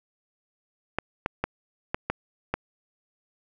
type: clicks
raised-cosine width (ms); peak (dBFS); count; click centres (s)
0.5; -10; 6; 0.986 / 1.261 / 1.44 / 1.945 / 2.1 / 2.54
effects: none